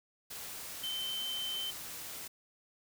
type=tone in noise; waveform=sine; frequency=3085 Hz; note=G7; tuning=28 cents flat; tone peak=-35 dBFS; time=0.83-1.71 s; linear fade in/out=10 ms; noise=white; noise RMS=-44 dBFS; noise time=0.3-2.28 s; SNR=+6 dB; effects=none